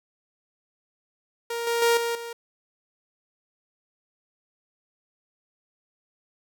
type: tone with level steps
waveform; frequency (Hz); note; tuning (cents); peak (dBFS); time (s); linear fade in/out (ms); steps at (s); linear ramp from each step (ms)
sawtooth; 468; A#4; +7; -24 / -19 / -14 / -21 / -30; 1.5-2.33; 5; 1.67 / 1.82 / 1.97 / 2.15; 2
effects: none